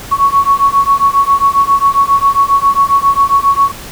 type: beating tone pair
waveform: sine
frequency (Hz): 1108.7 / 1116.1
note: C#6 / C#6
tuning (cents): 0 / +11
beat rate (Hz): 7.4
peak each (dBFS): -10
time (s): 0.11-3.72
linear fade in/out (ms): 20
effects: pink hiss -29 dBFS RMS until 3.91 s